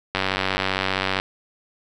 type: click train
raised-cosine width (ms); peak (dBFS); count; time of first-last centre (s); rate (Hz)
0.3; -5; 101; 0.15-1.199; 95.3
effects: none